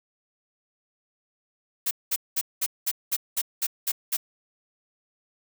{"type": "noise bursts", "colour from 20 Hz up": "blue", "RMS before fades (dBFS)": -25, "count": 10, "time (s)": [1.86, 4.17], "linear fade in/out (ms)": 10, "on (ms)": 51, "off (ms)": 200, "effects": []}